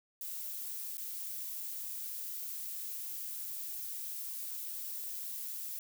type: noise with dropouts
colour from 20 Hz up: violet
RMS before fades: -41 dBFS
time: 0.21-5.79 s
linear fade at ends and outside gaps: 1 ms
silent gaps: 0.971-0.98 s
effects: none